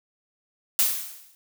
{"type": "noise with exponential decay", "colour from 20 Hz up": "blue", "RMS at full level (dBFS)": -18, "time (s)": [0.79, 1.35], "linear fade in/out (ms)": 0, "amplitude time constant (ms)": 120, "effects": []}